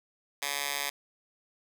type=tone with high-pass filter; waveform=10% pulse; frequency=142.1 Hz; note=C#3; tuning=43 cents sharp; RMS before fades=-33 dBFS; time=0.42-0.9 s; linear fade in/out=5 ms; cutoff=1600 Hz; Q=0.6; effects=none